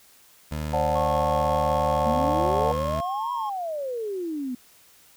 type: tone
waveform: 20% pulse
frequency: 76.3 Hz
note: D#2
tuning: 33 cents flat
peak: -23 dBFS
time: 0.51-3.01 s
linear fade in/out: 10 ms
type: chord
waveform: sine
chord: D dominant seventh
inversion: third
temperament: just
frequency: 528.6 / 587.3 / 734.2 / 881 Hz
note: C5 / D5 / F#5 / A5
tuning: +18 / 0 / -14 / +2 cents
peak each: -27 dBFS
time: 0.73-2.72 s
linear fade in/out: 2 ms
type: tone with pitch glide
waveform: triangle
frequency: 1092 to 1078.2 Hz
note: C#6 to C#6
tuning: -26 to -48 cents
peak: -28 dBFS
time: 0.95-3.5 s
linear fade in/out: 10 ms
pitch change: -22 cents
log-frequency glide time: 2.61-2.75 s
type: exponential two-way sweep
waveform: sine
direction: up then down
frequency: 219.1 to 993 to 242.2 Hz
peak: -27 dBFS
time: 2.06-4.55 s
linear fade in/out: 5 ms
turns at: 3.32 s
effects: white hiss -55 dBFS RMS until 5.16 s